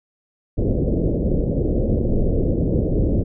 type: low-pass noise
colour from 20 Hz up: pink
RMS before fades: -19 dBFS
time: 0.57-3.24 s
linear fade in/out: 20 ms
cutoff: 550 Hz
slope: 48 dB/octave
effects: none